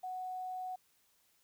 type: tone with quantisation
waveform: sine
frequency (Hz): 740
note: F#5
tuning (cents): 0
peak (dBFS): -38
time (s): 0.03-0.76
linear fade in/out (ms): 10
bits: 11
effects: white hiss -72 dBFS RMS until 1.43 s